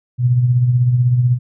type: tone with tremolo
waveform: sine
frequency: 123.47 Hz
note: B2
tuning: in tune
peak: -8 dBFS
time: 0.18-1.39 s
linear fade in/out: 50 ms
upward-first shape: triangle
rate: 16 Hz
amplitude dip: 55%
effects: none